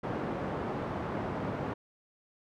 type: band-pass noise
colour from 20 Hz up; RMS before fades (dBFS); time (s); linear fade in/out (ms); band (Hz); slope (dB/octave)
pink; -35; 0.03-1.74; 10; 120 to 1100; 12
effects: none